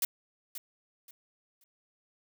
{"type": "noise with echo", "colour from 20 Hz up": "blue", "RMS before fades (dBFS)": -28, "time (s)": [0.02, 0.05], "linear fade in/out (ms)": 2, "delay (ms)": 530, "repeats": 3, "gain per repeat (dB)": -12, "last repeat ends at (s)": 1.64, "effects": []}